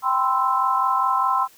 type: chord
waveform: sine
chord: C major seventh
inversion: second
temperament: equal with one note detuned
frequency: 784 / 1001.6 / 1046.5 / 1318.5 Hz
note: G5 / B5 / C6 / E6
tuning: 0 / +24 / 0 / 0 cents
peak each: -25 / -26 / -20 / -24 dBFS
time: 0.02-1.48 s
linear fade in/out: 50 ms
effects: white hiss -52 dBFS RMS until 1.57 s